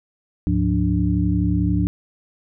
sine tone cluster, 73 / 104.4 / 177.3 / 293.1 Hz, D2 / G#2 / F3 / D4, -10 / +10 / +26 / -3 cents, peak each -22 / -22 / -21 / -23 dBFS, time 0.47-1.87 s, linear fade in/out 0 ms, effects none

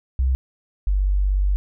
sine tone pair in turn, 64.7 / 48.36 Hz, C2 / G1, -19 / -23 cents, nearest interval perfect fourth, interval 504 cents, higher first, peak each -16 dBFS, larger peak neither, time 0.19-0.35 / 0.87-1.56 s, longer second, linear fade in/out 0 ms, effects none

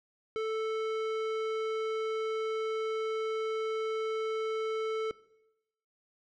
square tone, 440 Hz, A4, in tune, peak -31 dBFS, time 0.36-5.11 s, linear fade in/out 0 ms, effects noise-tail reverb RT60 0.9 s tail -20 dB re dry + low-pass 3000 Hz 12 dB/octave

